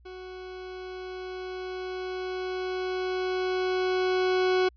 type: tone with level ramp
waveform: 40% pulse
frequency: 370 Hz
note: F#4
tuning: in tune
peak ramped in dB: -39 to -20 dBFS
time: 0.05-4.69 s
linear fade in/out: 10 ms
effects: added 60 Hz sine -54 dBFS peak until 4.76 s + resampled to 11025 Hz